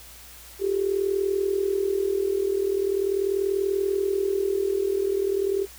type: tone with amplitude modulation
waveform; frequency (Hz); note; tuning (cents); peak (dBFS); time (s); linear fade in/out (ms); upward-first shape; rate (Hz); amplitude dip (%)
sine; 392; G4; 0; -18; 0.59-5.67; 50; sine; 40.4; 75
effects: added 60 Hz sine -50 dBFS peak until 5.78 s + white hiss -46 dBFS RMS until 5.78 s